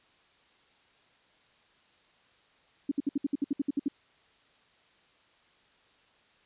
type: tone bursts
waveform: sine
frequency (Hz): 282.1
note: C#4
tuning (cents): +30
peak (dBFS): -24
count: 12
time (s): 2.89-3.883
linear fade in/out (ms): 5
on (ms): 25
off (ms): 63
effects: white hiss -64 dBFS RMS until 6.45 s + resampled to 8000 Hz